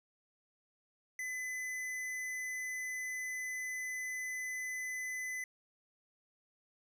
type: tone with hard clipping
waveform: triangle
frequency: 2014 Hz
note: B6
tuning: 33 cents sharp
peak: -39 dBFS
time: 1.19-5.44 s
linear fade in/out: 2 ms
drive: 16 dB
effects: none